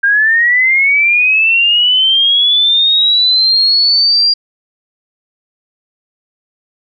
sine linear sweep, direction up, 1590 to 4798 Hz, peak -7 dBFS, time 0.03-4.34 s, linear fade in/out 10 ms, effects none

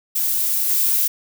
violet noise with level steps, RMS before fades -20 / -18 dBFS, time 0.15-1.08 s, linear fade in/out 10 ms, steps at 0.69 s, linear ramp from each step 5 ms, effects none

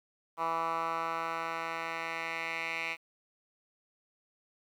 10% pulse tone with band-pass filter sweep, 164.81 Hz, E3, in tune, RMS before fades -35 dBFS, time 0.37-2.97 s, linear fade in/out 50 ms, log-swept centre 1100 to 2300 Hz, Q 3.4, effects 10-bit

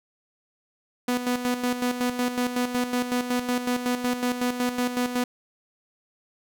sawtooth tone with tremolo, 246.9 Hz, B3, in tune, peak -18 dBFS, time 1.08-5.24 s, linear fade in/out 5 ms, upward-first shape square, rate 5.4 Hz, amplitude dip 60%, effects none

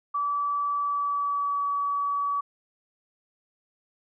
sine tone with pitch glide, 1153 to 1139.8 Hz, D6 to C#6, -32 to +48 cents, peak -24 dBFS, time 0.14-2.41 s, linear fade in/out 10 ms, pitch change -20 cents, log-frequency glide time 0.78-1.66 s, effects none

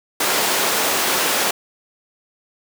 pink high-pass noise, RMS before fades -19 dBFS, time 0.2-1.51 s, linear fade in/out 5 ms, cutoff 420 Hz, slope 12 dB/octave, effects none

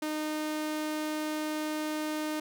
sawtooth tone, 306.9 Hz, D#4, 24 cents flat, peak -27 dBFS, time 0.02-2.4 s, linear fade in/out 5 ms, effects none

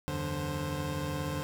25% pulse tone cluster, 81.8 / 94.2 / 146.7 / 525 Hz, E2 / F#2 / D3 / C5, -13 / +32 / -2 / +6 cents, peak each -36 / -38 / -31 / -35 dBFS, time 0.08-1.43 s, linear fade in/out 0 ms, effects none

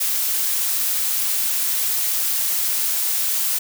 blue noise, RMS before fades -21 dBFS, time 0-3.59 s, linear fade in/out 10 ms, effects none

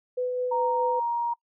sine tone with tremolo, 499.8 Hz, B4, 21 cents sharp, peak -24 dBFS, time 0.17-1 s, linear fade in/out 10 ms, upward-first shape sine, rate 4.8 Hz, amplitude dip 25%
sine tone with pitch glide, 932.3 to 942.6 Hz, A#5 to A#5, 0 to +19 cents, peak -24 dBFS, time 0.51-1.34 s, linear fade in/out 10 ms, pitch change +19 cents, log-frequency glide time 0.81-1.17 s
effects noise-tail reverb RT60 0.1 s tail -25 dB re dry

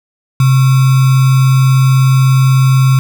sine tone with sample-and-hold, 131.8 Hz, C3, 13 cents sharp, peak -5 dBFS, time 0.4-2.99 s, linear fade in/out 2 ms, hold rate 1225 Hz, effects none

